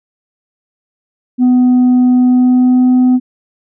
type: tone with pitch glide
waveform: sine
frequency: 250 to 252.6 Hz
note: B3 to B3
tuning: +21 to +39 cents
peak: -3 dBFS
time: 1.38-3.2 s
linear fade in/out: 50 ms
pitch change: +18 cents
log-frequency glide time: 2.15-2.89 s
effects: tanh soft clip ceiling -5 dBFS